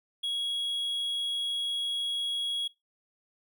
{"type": "tone", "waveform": "triangle", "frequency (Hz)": 3322, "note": "G#7", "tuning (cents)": 0, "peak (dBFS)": -27, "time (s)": [0.23, 2.68], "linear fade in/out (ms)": 10, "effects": ["noise-tail reverb RT60 0.2 s tail -20 dB re dry"]}